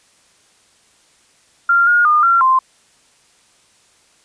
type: tone with pitch steps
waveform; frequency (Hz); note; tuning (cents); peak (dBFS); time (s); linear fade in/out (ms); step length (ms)
sine; 1388 / 1429 / 1215 / 1370 / 1044; F6 / F6 / D#6 / F6 / C6; -11 / +39 / -42 / -34 / -4; -9; 1.69-2.59; 5; 180
effects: white hiss -54 dBFS RMS until 4.24 s + resampled to 22050 Hz